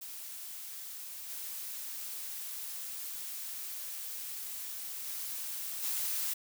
blue noise with level steps, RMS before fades -44 / -41 / -39 / -34 dBFS, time 0.01-6.34 s, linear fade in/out 10 ms, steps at 1.28 / 5.05 / 5.82 s, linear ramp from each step 20 ms, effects none

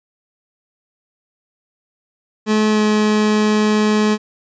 30% pulse tone with pitch glide, 214.7 to 212.7 Hz, A3 to G#3, -42 to +42 cents, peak -10 dBFS, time 2.46-4.18 s, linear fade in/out 50 ms, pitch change -16 cents, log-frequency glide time 2.7-2.81 s, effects resampled to 16000 Hz

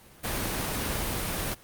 pink noise, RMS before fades -30 dBFS, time 0.23-1.55 s, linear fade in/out 20 ms, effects pink hiss -53 dBFS RMS until 1.63 s + Opus 32 kbps

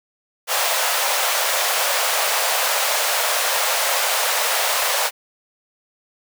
pink high-pass noise, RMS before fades -20 dBFS, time 0.47-5.11 s, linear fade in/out 50 ms, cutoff 520 Hz, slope 48 dB/octave, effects none

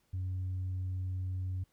sine tone, 92.6 Hz, F#2, 2 cents sharp, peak -31 dBFS, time 0.13-1.64 s, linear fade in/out 10 ms, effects tanh soft clip ceiling -31 dBFS + pink hiss -74 dBFS RMS until 1.72 s

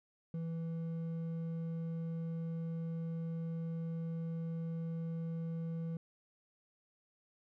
sine tone with hard clipping, 164.81 Hz, E3, in tune, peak -38 dBFS, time 0.34-5.97 s, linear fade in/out 2 ms, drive 5 dB, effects none

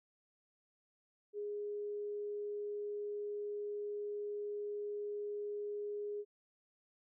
sine tone, 413.5 Hz, G#4, 8 cents flat, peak -38 dBFS, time 1.33-6.25 s, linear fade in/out 50 ms, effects none

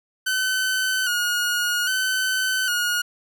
sawtooth tone with vibrato, 1480 Hz, F#6, in tune, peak -17 dBFS, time 0.26-3.02 s, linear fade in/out 10 ms, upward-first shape square, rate 0.62 Hz, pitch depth 48 cents each way, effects none

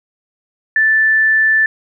sine tone, 1760 Hz, A6, in tune, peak -9 dBFS, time 0.76-1.66 s, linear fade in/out 2 ms, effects none

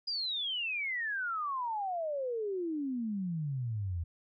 sine exponential sweep, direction down, 4936 to 80.7 Hz, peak -32 dBFS, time 0.07-4.04 s, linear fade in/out 10 ms, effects none

